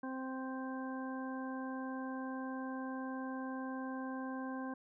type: harmonic tone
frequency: 261.6 Hz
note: C4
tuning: in tune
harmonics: 1 / 2 / 3 / 4 / 6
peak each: -40 / -48 / -49 / -48 / -50 dBFS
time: 0.03-4.74 s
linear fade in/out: 5 ms
effects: none